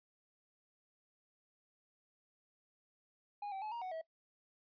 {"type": "tone with pitch steps", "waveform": "triangle", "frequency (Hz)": [821, 773, 856, 940, 742, 646], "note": ["G#5", "G5", "A5", "A#5", "F#5", "E5"], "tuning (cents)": [-20, -24, -48, 14, 5, -35], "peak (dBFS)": -38, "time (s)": [3.42, 4.014], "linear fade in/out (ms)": 5, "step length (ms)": 99, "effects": ["noise-tail reverb RT60 0.1 s tail -22 dB re dry", "resampled to 11025 Hz"]}